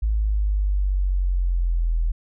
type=exponential sweep; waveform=sine; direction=down; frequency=54.1 to 40.38 Hz; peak=-18 dBFS; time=0.02-2.12 s; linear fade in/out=10 ms; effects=none